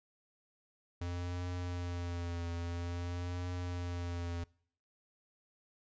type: tone with vibrato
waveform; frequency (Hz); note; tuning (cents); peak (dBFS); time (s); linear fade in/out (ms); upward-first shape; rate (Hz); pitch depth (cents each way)
square; 87.31; F2; 0; -37; 1.01-4.44; 5; triangle; 0.5; 43
effects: noise-tail reverb RT60 0.6 s tail -24 dB re dry + resampled to 16000 Hz